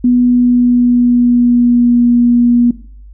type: tone with pitch glide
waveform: sine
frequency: 245.8 to 240.2 Hz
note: B3 to B3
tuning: -8 to -48 cents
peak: -6 dBFS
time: 0.04-2.71 s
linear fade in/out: 5 ms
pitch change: -40 cents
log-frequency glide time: 0.21-2.06 s
effects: noise-tail reverb RT60 0.5 s tail -17 dB re dry + added 50 Hz sine -32 dBFS peak until 3.13 s